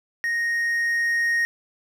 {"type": "tone with level ramp", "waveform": "triangle", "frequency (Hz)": 1864.7, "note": "A#6", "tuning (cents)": 0, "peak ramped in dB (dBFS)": [-20, -17], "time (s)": [0.24, 1.45], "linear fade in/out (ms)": 0, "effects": []}